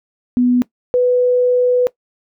sine tone pair in turn, 246.9 / 495.9 Hz, B3 / B4, 0 / +7 cents, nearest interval octave, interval 1207 cents, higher second, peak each -10 dBFS, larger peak neither, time 0.37-0.62 / 0.94-1.87 s, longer second, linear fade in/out 0 ms, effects noise-tail reverb RT60 0.1 s tail -19 dB re dry

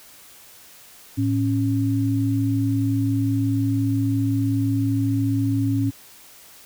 sine tone pair together, 110 / 275.7 Hz, A2 / C#4, 0 / -9 cents, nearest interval octave + major third, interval 1591 cents, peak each -21 dBFS, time 1.17-5.91 s, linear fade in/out 20 ms, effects white hiss -47 dBFS RMS until 6.65 s

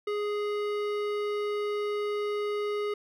sine tone with hard clipping, 415.3 Hz, G#4, in tune, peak -30 dBFS, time 0.07-2.94 s, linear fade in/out 5 ms, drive 15 dB, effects none

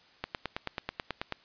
click train, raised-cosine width 0.3 ms, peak -16 dBFS, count 11, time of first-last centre 0.24-1.323 s, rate 9.23 Hz, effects white hiss -60 dBFS RMS until 1.44 s + resampled to 11025 Hz

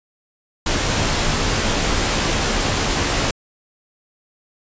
pink noise with comb filter, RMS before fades -19 dBFS, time 0.66-3.31 s, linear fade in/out 5 ms, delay 16 ms, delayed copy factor -0.5, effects resampled to 16000 Hz

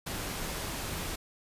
pink noise, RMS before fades -36 dBFS, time 0.06-1.16 s, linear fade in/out 10 ms, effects resampled to 32000 Hz

